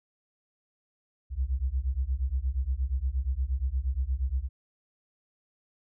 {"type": "beating tone pair", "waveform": "sine", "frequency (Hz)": [61.2, 69.7], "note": ["B1", "C#2"], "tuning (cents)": [-15, 10], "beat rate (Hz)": 8.5, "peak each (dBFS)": -29, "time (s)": [1.3, 4.49], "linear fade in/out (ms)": 50, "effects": []}